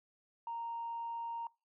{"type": "tone", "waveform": "sine", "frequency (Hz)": 929, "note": "A#5", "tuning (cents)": -6, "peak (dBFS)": -37, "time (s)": [0.47, 1.47], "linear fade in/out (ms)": 2, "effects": ["noise-tail reverb RT60 0.3 s tail -25 dB re dry", "tanh soft clip ceiling -33 dBFS"]}